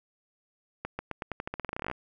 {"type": "accelerating click train", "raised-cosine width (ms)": 0.5, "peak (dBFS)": -18, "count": 20, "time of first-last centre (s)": [0.85, 1.914], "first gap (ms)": 140, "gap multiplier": 0.88, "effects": []}